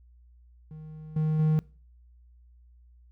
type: tone with level steps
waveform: triangle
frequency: 155.56 Hz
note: D#3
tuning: in tune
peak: -38 / -21 / -18 dBFS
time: 0.71-1.59 s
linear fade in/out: 0 ms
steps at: 1.16 / 1.39 s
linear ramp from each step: 5 ms
effects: noise-tail reverb RT60 0.4 s tail -23 dB re dry + added 60 Hz sine -53 dBFS peak until 3.11 s